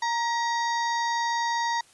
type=harmonic tone with a mistuned harmonic; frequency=932.3 Hz; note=A#5; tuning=in tune; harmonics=1 / 2 / 4 / 5 / 6 / 7; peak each=-25 / -31 / -37 / -39 / -41 / -42 dBFS; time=0.02-1.81 s; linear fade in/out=5 ms; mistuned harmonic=2; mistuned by=+41 cents; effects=white hiss -57 dBFS RMS until 1.93 s + resampled to 24000 Hz